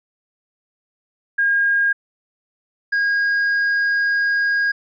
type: tone pair in turn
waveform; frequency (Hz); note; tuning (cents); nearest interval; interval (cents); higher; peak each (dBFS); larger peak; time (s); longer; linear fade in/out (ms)
sine / triangle; 1623 / 1633.3; G#6 / G#6; -40 / -29; unison; 11; second; -14; neither; 1.38-1.93 / 2.92-4.72; second; 10
effects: resampled to 16000 Hz